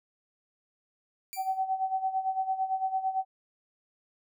5% pulse tone with exponential decay, 2344 Hz, D7, 4 cents flat, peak -27 dBFS, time 1.33-1.64 s, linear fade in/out 0 ms, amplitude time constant 67 ms
sine tone with tremolo, 762 Hz, G5, 49 cents flat, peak -24 dBFS, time 1.36-3.25 s, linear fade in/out 50 ms, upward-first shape sine, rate 8.9 Hz, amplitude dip 75%
effects none

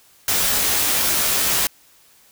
white noise with comb filter, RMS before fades -19 dBFS, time 0.28-1.67 s, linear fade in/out 2 ms, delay 15 ms, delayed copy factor -0.65, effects white hiss -53 dBFS RMS until 2.31 s

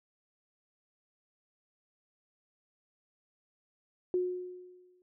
sine tone with exponential decay, 362.3 Hz, F#4, 36 cents flat, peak -25 dBFS, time 4.14-5.02 s, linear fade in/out 1 ms, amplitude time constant 190 ms, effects none

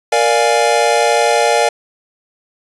square chord, Bb dominant seventh, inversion none, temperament equal, 466.2 / 587.3 / 698.5 / 830.6 Hz, Bb4 / D5 / F5 / Ab5, 0 / 0 / 0 / 0 cents, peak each -17 dBFS, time 0.12-1.69 s, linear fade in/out 5 ms, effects resampled to 24000 Hz

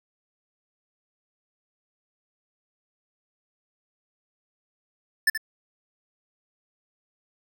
square tone with echo, 1760 Hz, A6, in tune, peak -17 dBFS, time 5.27-5.3 s, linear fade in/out 5 ms, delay 77 ms, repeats 1, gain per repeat -10 dB, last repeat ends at 5.377 s, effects none

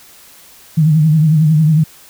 sine tone with vibrato, 155.56 Hz, D#3, in tune, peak -7 dBFS, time 0.77-1.84 s, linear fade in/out 10 ms, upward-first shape triangle, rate 11 Hz, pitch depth 91 cents each way, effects white hiss -42 dBFS RMS until 2.09 s

